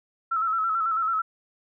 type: tone with vibrato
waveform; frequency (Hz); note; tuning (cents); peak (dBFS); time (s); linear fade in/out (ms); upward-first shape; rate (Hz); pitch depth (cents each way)
sine; 1318.5; E6; 0; -22; 0.31-1.22; 10; square; 9.1; 45
effects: none